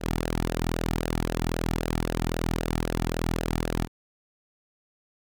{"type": "tone with flanger", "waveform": "sawtooth", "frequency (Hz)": 41.2, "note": "E1", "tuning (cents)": 0, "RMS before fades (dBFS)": -28, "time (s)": [0, 3.88], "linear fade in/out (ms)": 50, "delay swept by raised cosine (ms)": [0.87, 1.97], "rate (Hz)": 3.8, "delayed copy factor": -0.7, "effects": []}